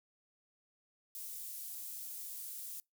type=high-pass noise; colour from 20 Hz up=pink; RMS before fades=-45 dBFS; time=1.15-2.8 s; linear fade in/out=0 ms; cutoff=12000 Hz; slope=12 dB/octave; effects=noise-tail reverb RT60 0.2 s tail -26 dB re dry